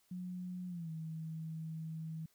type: tone with pitch glide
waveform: sine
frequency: 180.8 to 160.15 Hz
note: F#3 to E3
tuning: -40 to -50 cents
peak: -40 dBFS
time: 0.11-2.26 s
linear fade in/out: 5 ms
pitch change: -210 cents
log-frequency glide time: 0.68-0.9 s
effects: white hiss -73 dBFS RMS until 2.34 s